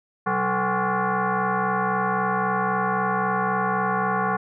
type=tone with frequency modulation; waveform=sine; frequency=188.9 Hz; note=F#3; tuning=36 cents sharp; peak=-20 dBFS; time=0.26-4.37 s; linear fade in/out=10 ms; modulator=314 Hz; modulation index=4.2; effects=none